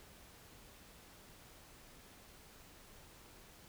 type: silence
effects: pink hiss -59 dBFS RMS until 3.68 s